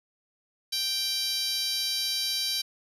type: tone with high-pass filter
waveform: 10% pulse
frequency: 784 Hz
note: G5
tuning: in tune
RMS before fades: -29 dBFS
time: 0.72-2.62 s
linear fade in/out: 10 ms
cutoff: 4300 Hz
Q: 1.9
effects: resampled to 32000 Hz + 9-bit